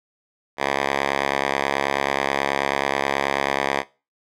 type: tone with band-pass filter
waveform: 5% pulse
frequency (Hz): 69.3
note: C#2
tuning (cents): 0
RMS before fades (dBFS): -23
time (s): 0.57-3.84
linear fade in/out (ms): 50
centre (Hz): 1500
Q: 0.76
effects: noise-tail reverb RT60 0.3 s tail -19 dB re dry